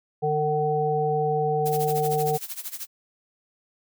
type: harmonic tone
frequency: 151 Hz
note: D3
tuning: 48 cents sharp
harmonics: 1 / 3 / 5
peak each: -28 / -24 / -25 dBFS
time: 0.22-2.38 s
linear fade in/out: 20 ms
type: noise with tremolo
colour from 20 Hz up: blue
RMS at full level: -32 dBFS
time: 1.65-2.87 s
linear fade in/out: 20 ms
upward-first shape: sine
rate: 13 Hz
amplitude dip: 85%
effects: none